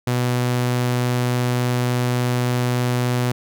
sawtooth tone, 123.47 Hz, B2, in tune, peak -14 dBFS, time 0.07-3.32 s, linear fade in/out 5 ms, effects none

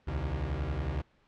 30% pulse beating tone pair, 65.41 / 76.41 Hz, C2 / D#2, 0 / -31 cents, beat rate 11 Hz, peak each -31 dBFS, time 0.07-1.02 s, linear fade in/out 10 ms, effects pink hiss -67 dBFS RMS until 1.27 s + low-pass 3000 Hz 12 dB/octave

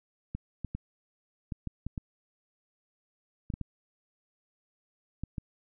clicks, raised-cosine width 5 ms, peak -22 dBFS, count 12, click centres 0.35 / 0.647 / 0.75 / 1.522 / 1.673 / 1.866 / 1.978 / 3.502 / 3.539 / 3.613 / 5.236 / 5.382 s, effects none

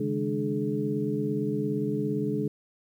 sine tone cluster, 138.3 / 155.8 / 207.5 / 296.3 / 424.4 Hz, C#3 / D#3 / G#3 / D4 / G#4, -4 / +3 / -1 / +15 / +38 cents, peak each -33 / -36 / -31 / -31 / -31 dBFS, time 0-2.48 s, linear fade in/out 5 ms, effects 10-bit

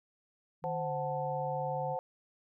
sine tone with pitch glide, 160 to 145.88 Hz, D#3 to D3, +49 to -11 cents, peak -39 dBFS, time 0.62-1.97 s, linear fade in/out 50 ms, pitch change -160 cents, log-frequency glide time 0.79-0.92 s
sine chord, F# diminished, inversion second, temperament equal, 523.3 / 740 / 880 Hz, C5 / F#5 / A5, 0 / 0 / 0 cents, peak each -36 / -37 / -38 dBFS, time 0.64-1.99 s, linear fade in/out 0 ms
effects none

